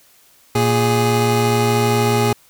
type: tone pair together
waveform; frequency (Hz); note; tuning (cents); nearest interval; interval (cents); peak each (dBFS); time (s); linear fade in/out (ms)
25% pulse; 116.54 / 414.4; A#2 / G#4; 0 / -4; octave + minor seventh; 2196; -13; 0.55-2.33; 5
effects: white hiss -52 dBFS RMS until 2.49 s